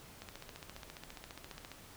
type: click train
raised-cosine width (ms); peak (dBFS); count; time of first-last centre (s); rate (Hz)
0.2; -29; 23; 0.22-1.717; 14.7
effects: pink hiss -55 dBFS RMS until 1.96 s